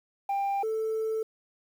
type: tone pair in turn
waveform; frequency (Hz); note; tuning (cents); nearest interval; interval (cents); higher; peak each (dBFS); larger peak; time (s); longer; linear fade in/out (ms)
sine; 794 / 440.9; G5 / A4; +22 / +4; minor seventh; 1018; first; -23 / -25; first; 0.29-0.63 / 0.63-1.23; second; 5
effects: tanh soft clip ceiling -25 dBFS + 9-bit